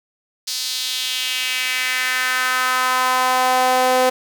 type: tone with high-pass filter sweep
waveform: sawtooth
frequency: 255.3 Hz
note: C4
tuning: 42 cents flat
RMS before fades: -19 dBFS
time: 0.47-4.1 s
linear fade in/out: 10 ms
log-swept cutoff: 4700 to 560 Hz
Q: 2.5
effects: none